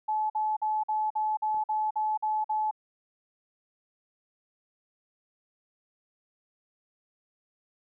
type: tone bursts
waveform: sine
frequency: 860 Hz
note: A5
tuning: 40 cents flat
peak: -25 dBFS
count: 10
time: 0.08-2.712 s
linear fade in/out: 10 ms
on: 220 ms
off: 48 ms
type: clicks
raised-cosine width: 1 ms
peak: -35 / -40 dBFS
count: 2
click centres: 1.545 / 1.573 s
effects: none